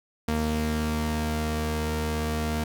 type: tone pair together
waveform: sawtooth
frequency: 77.1 / 231 Hz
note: D#2 / A#3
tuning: -15 / -16 cents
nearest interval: octave + perfect fifth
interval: 1899 cents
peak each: -24 dBFS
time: 0.28-2.64 s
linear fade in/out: 5 ms
effects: none